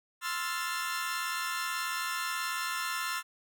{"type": "chord", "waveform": "sawtooth", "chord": "F major seventh", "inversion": "second", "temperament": "equal", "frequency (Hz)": [1046.5, 1318.5, 1396.9, 1760], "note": ["C6", "E6", "F6", "A6"], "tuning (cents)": [0, 0, 0, 0], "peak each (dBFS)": -34, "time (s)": [0.21, 3.23], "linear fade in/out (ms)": 50, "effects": []}